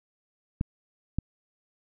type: clicks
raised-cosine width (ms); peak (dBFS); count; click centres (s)
5; -14; 2; 0.611 / 1.186
effects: none